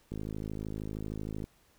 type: click train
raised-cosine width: 3 ms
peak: -25 dBFS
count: 71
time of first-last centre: 0.12-1.441 s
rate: 53 Hz
effects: pink hiss -66 dBFS RMS until 1.78 s